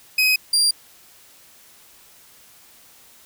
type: tone pair in turn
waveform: 30% pulse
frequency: 2523 / 4763 Hz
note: D#7 / D8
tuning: +23 / +24 cents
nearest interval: major seventh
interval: 1101 cents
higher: second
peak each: -12 dBFS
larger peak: neither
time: 0.18-0.36 / 0.53-0.71 s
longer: neither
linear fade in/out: 5 ms
effects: white hiss -50 dBFS RMS until 3.25 s